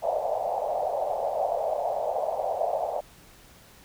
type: band-pass noise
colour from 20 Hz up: pink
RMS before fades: -28 dBFS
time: 0.02-3.01 s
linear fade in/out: 20 ms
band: 560 to 770 Hz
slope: 48 dB/octave
effects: pink hiss -53 dBFS RMS until 3.84 s